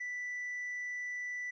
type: tone with tanh clipping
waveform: sine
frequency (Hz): 1975.5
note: B6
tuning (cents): 0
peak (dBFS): -37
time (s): 0-1.51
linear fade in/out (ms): 10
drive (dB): 1
effects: none